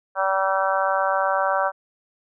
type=harmonic tone; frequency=192.3 Hz; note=G3; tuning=33 cents flat; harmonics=3 / 4 / 5 / 6 / 7 / 8; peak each=-24 / -25 / -26 / -27 / -27 / -28 dBFS; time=0.15-1.72 s; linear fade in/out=50 ms; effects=none